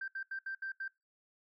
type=tone bursts at uneven times; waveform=sine; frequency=1568 Hz; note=G6; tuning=in tune; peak=-36 dBFS; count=6; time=0.01-0.08 / 0.15-0.23 / 0.31-0.39 / 0.46-0.55 / 0.62-0.72 / 0.8-0.88 s; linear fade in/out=5 ms; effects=noise-tail reverb RT60 0.2 s tail -20 dB re dry + tanh soft clip ceiling -32 dBFS